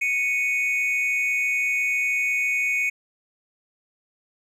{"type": "tone pair together", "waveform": "triangle", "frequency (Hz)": [2217, 2489], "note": ["C#7", "D#7"], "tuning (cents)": [0, 0], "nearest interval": "major second", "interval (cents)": 200, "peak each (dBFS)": [-21, -23], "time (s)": [0.01, 2.9], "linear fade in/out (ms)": 10, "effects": []}